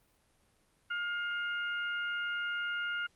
harmonic tone, 708 Hz, F5, 23 cents sharp, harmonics 2 / 3 / 4, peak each -33 / -47 / -42 dBFS, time 0.9-3.07 s, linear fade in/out 10 ms, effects pink hiss -70 dBFS RMS until 3.15 s + Opus 32 kbps

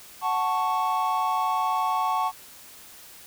triangle chord, F# minor, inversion none, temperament equal, 740 / 880 / 1108.7 Hz, F#5 / A5 / C#6, 0 / 0 / 0 cents, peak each -26 / -25 / -24 dBFS, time 0.21-2.32 s, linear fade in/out 50 ms, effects white hiss -47 dBFS RMS until 3.26 s

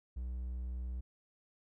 triangle tone, 61.9 Hz, B1, 5 cents sharp, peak -35 dBFS, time 0.16-1.01 s, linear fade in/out 10 ms, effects none

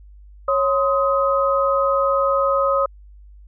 sine tone cluster, 551 / 1036 / 1260 Hz, C#5 / C6 / D#6, -11 / -17 / +21 cents, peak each -18 / -26 / -19 dBFS, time 0.48-2.86 s, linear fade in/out 5 ms, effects added 50 Hz sine -41 dBFS peak until 3.47 s

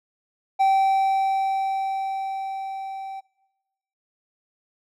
triangle tone with level ramp, 775 Hz, G5, 20 cents flat, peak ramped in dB -13 to -30 dBFS, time 0.59-3.21 s, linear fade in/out 20 ms, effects noise-tail reverb RT60 1.0 s tail -21 dB re dry

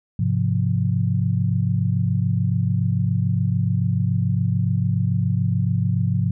sine chord, F minor, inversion first, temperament equal, 103.83 / 130.81 / 174.61 Hz, Ab2 / C3 / F3, 0 / 0 / 0 cents, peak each -21 / -22 / -23 dBFS, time 0.19-6.31 s, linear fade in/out 5 ms, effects none

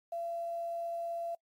sine tone with quantisation, 679 Hz, F5, 49 cents flat, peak -34 dBFS, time 0.12-1.35 s, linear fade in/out 5 ms, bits 10, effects noise-tail reverb RT60 0.1 s tail -24 dB re dry + MP3 64 kbps

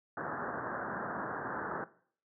white low-pass noise, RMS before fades -38 dBFS, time 0.17-1.84 s, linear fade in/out 2 ms, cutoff 1700 Hz, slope 96 dB/octave, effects noise-tail reverb RT60 0.5 s tail -17 dB re dry + high-pass 150 Hz 12 dB/octave

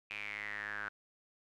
square tone with band-pass filter sweep, 51.91 Hz, G#1, in tune, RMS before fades -42 dBFS, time 0.1-0.89 s, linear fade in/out 5 ms, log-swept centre 2500 to 1500 Hz, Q 8.7, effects none

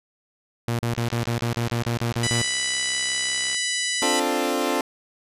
sawtooth tone bursts, 117.8 Hz, A#2, 19 cents sharp, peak -18 dBFS, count 12, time 0.68-2.418 s, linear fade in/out 0 ms, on 110 ms, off 38 ms
click train, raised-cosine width 0.2 ms, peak -18 dBFS, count 171, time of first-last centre 0.95-3.545 s, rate 65.5 Hz
harmonic tone, 989 Hz, B5, 2 cents sharp, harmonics 2 / 3 / 4 / 5 / 6 / 7 / 8 / 9 / 10, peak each -28 / -30 / -31 / -32 / -33 / -33 / -34 / -35 / -35 dBFS, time 2.23-4.2 s, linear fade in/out 5 ms
20% pulse chord, D minor seventh, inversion third, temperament equal, 261.6 / 293.7 / 349.2 / 440 Hz, C4 / D4 / F4 / A4, 0 / 0 / 0 / 0 cents, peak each -22 dBFS, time 4.02-4.81 s, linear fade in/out 2 ms
effects resampled to 32000 Hz

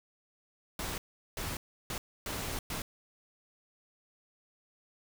pink noise bursts at uneven times, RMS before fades -37 dBFS, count 5, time 0.79-0.98 / 1.37-1.57 / 1.9-1.98 / 2.26-2.59 / 2.7-2.82 s, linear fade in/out 2 ms, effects none

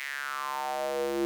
square tone with high-pass filter sweep, 69.3 Hz, C#2, in tune, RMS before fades -32 dBFS, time 0-1.25 s, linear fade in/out 0 ms, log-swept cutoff 2100 to 340 Hz, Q 5.4, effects none

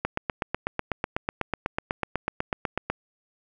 click train, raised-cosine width 0.5 ms, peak -10 dBFS, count 24, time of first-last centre 0.05-2.9 s, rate 8.07 Hz, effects none

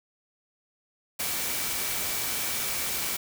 sine tone in noise, 2304 Hz, D7, 34 cents flat, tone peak -41 dBFS, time 1.19-3.17 s, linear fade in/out 10 ms, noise white, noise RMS -30 dBFS, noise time 1.19-3.17 s, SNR -14 dB, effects none

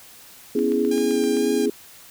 sine chord, C# minor seventh, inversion third, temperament equal, 246.9 / 277.2 / 329.6 / 415.3 Hz, B3 / C#4 / E4 / G#4, 0 / 0 / 0 / 0 cents, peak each -24 / -25 / -25 / -21 dBFS, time 0.55-1.7 s, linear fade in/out 5 ms
click train, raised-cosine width 0.3 ms, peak -24 dBFS, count 7, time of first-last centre 0.59-1.369 s, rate 7.7 Hz
5% pulse tone with vibrato, 804 Hz, G5, 44 cents sharp, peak -20 dBFS, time 0.91-1.66 s, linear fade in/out 5 ms, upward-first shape sine, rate 2.1 Hz, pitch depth 19 cents each way
effects white hiss -46 dBFS RMS until 2.1 s

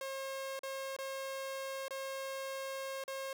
sawtooth tone with dropouts, 538 Hz, C5, 48 cents sharp, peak -35 dBFS, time 0.01-3.33 s, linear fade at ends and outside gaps 2 ms, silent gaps 0.592-0.633 / 0.965-0.987 / 1.882-1.907 / 3.039-3.079 s, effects none

